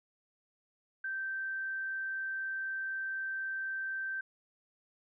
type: tone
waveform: sine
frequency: 1559 Hz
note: G6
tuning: 10 cents flat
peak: -34 dBFS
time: 1.04-4.21 s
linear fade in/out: 5 ms
effects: none